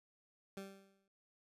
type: tone with exponential decay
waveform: 20% pulse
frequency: 195.3 Hz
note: G3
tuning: 6 cents flat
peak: -38 dBFS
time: 0.57-1.08 s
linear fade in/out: 2 ms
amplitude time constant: 110 ms
effects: resampled to 32000 Hz